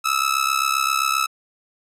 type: tone with amplitude modulation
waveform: sawtooth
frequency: 1300 Hz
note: E6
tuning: 24 cents flat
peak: -11 dBFS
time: 0.04-1.27 s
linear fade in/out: 20 ms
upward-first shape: sine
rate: 67.6 Hz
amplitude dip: 85%
effects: resampled to 32000 Hz